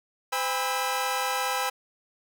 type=tone cluster; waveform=sawtooth; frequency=513 / 804 / 989 / 1305 Hz; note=C5 / G5 / B5 / E6; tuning=-34 / +44 / +2 / -18 cents; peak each=-30 / -26 / -28 / -28 dBFS; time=0.32-1.7 s; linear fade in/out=10 ms; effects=none